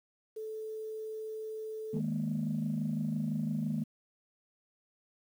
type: tone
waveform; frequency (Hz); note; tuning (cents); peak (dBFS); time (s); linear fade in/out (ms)
sine; 436.6; A4; -13; -37; 0.36-2; 10
type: chord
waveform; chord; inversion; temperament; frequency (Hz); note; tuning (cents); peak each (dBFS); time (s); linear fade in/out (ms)
sine; D# suspended fourth; none; just; 155.56 / 207.4 / 233.3; D#3 / G#3 / A#3; 0 / -2 / +2; -34; 1.93-3.84; 10
effects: tanh soft clip ceiling -24 dBFS + 10-bit